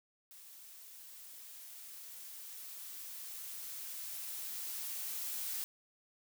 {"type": "noise with level ramp", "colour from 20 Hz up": "blue", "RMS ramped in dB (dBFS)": [-55, -39], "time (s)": [0.31, 5.64], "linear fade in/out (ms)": 0, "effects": []}